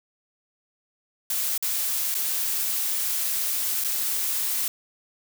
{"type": "noise with dropouts", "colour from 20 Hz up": "blue", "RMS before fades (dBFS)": -26, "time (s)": [1.3, 4.68], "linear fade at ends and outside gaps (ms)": 2, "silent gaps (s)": [[1.578, 1.625], [2.143, 2.15], [3.84, 3.845]], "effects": []}